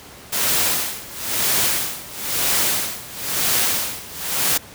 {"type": "noise with tremolo", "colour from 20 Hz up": "white", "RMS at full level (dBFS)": -18, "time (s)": [0.32, 4.58], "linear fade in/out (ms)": 10, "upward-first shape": "sine", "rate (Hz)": 1, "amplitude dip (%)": 90, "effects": ["pink hiss -41 dBFS RMS until 4.74 s", "high-pass 60 Hz 12 dB/octave"]}